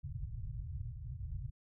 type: low-pass noise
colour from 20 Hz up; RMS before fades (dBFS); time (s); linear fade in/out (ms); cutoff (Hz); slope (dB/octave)
white; -42; 0.03-1.51; 20; 140; 96
effects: none